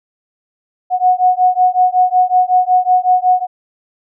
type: beating tone pair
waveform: sine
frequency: 730 / 735.4 Hz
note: F#5 / F#5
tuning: -24 / -11 cents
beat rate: 5.4 Hz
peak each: -12 dBFS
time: 0.9-3.47 s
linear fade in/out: 50 ms
effects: none